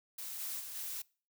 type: noise with level steps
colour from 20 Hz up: blue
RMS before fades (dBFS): -43 / -40 / -45 / -41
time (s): 0.18-1.02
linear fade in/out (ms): 5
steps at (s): 0.39 / 0.59 / 0.74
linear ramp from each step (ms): 20
effects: noise-tail reverb RT60 0.4 s tail -24 dB re dry